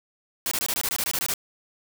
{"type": "noise bursts", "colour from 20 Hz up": "white", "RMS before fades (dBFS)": -26, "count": 12, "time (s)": [0.46, 1.338], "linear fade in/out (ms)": 0, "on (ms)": 53, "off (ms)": 22, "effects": []}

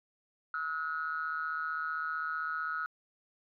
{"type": "ring-modulated tone", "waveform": "triangle", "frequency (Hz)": 77.78, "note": "D#2", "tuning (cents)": 0, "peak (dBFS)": -27, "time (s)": [0.54, 2.86], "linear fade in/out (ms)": 0, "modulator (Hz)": 1370, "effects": ["tanh soft clip ceiling -24 dBFS"]}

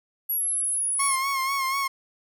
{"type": "exponential sweep", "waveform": "sine", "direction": "down", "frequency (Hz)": [11450, 9850], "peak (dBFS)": -23, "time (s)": [0.29, 1.16], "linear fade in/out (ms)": 10}
{"type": "tone with vibrato", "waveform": "30% pulse", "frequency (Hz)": 1083, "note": "C#6", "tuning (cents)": -41, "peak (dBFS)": -21, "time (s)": [0.99, 1.88], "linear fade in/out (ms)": 10, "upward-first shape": "sine", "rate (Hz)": 4.1, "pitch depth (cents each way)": 49}
{"effects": []}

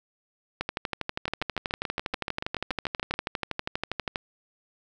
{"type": "two click trains", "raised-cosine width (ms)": 0.3, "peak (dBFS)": [-12, -14], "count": [45, 14], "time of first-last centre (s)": [[0.61, 4.158], [1.28, 3.14]], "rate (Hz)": [12.4, 6.99], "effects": []}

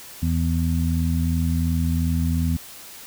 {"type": "harmonic tone", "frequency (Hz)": 82.8, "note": "E2", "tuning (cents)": 8, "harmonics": [1, 2, 3], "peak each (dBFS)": [-21, -24, -26], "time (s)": [0.22, 2.57], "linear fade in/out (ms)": 10, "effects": ["white hiss -41 dBFS RMS until 3.06 s"]}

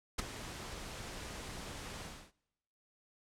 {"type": "noise with ADSR envelope", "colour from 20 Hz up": "pink", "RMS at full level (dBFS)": -32, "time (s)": [0.18, 2.32], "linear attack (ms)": 11, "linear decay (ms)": 16, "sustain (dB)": -13, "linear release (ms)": 300, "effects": ["noise-tail reverb RT60 1.0 s tail -25 dB re dry", "low-pass 9000 Hz 12 dB/octave"]}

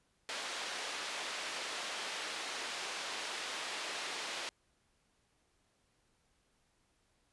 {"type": "band-pass noise", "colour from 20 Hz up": "white", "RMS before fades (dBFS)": -41, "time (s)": [0.29, 4.49], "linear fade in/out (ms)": 0, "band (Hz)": [390, 4100], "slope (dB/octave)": 12, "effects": ["pink hiss -75 dBFS RMS until 7.32 s", "resampled to 24000 Hz"]}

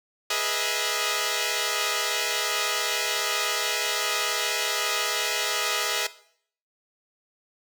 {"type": "chord", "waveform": "5% pulse", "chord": "E major seventh", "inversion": "first", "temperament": "equal with one note detuned", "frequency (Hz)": [415.3, 485.4, 622.3, 659.3], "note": ["G#4", "B4", "D#5", "E5"], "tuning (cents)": [0, -30, 0, 0], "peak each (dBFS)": -19, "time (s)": [0.3, 6.07], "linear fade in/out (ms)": 5, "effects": ["noise-tail reverb RT60 0.6 s tail -17 dB re dry"]}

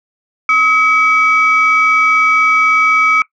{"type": "tone pair together", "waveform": "sine", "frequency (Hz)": [1278.2, 2279], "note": ["D#6", "C#7"], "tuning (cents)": [46, 47], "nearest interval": "minor seventh", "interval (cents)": 1001, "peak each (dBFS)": -10, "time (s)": [0.49, 3.22], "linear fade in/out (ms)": 2, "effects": ["noise-tail reverb RT60 0.1 s tail -19 dB re dry", "tanh soft clip ceiling -2 dBFS"]}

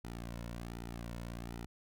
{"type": "tone with flanger", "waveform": "sawtooth", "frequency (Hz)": 58.27, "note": "A#1", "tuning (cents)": 0, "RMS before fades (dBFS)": -44, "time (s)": [0.04, 1.66], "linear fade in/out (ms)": 5, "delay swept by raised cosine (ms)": [1.8, 2.53], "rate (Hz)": 1.3, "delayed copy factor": -0.65, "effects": []}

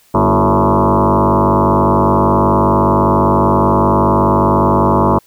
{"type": "tone with frequency modulation", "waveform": "sine", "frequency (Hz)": 370.1, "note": "F#4", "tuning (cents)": 0, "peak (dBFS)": -8, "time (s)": [0.14, 5.19], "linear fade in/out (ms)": 10, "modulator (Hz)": 99.3, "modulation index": 7.5, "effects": ["white hiss -51 dBFS RMS until 5.26 s"]}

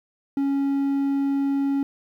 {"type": "tone", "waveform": "triangle", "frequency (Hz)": 277.2, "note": "C#4", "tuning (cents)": 0, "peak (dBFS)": -18, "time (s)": [0.37, 1.83], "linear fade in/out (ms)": 2, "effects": ["10-bit"]}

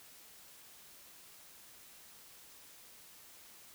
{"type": "silence", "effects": ["white hiss -57 dBFS RMS until 3.74 s"]}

